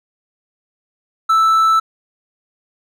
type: tone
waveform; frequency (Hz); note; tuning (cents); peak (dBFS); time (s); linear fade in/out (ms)
triangle; 1318.5; E6; 0; -8; 1.29-1.8; 10
effects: none